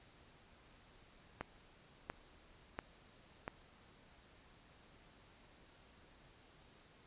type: click train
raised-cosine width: 0.5 ms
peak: -25 dBFS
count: 4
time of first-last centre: 1.41-3.479 s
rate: 1.45 Hz
effects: pink hiss -64 dBFS RMS until 7.06 s + resampled to 8000 Hz